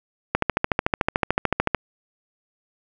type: click train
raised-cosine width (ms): 0.5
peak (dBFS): -3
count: 20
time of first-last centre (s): 0.35-1.747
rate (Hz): 13.6
effects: none